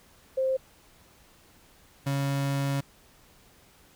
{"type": "tone pair in turn", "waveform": ["sine", "35% pulse"], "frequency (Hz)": [526, 138.96], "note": ["C5", "C#3"], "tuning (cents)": [9, 5], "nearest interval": "octave + major seventh", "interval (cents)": 2304, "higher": "first", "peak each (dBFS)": [-23, -24], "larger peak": "first", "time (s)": [[0.37, 0.57], [2.06, 2.81]], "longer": "second", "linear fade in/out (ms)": 10, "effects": ["pink hiss -58 dBFS RMS until 3.95 s"]}